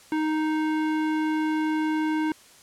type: tone with low-pass filter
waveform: square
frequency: 311.1 Hz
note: D#4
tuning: in tune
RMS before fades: -25 dBFS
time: 0.12-2.32 s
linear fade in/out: 2 ms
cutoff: 2100 Hz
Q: 0.96
effects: white hiss -52 dBFS RMS until 2.62 s + low-pass 10000 Hz 12 dB/octave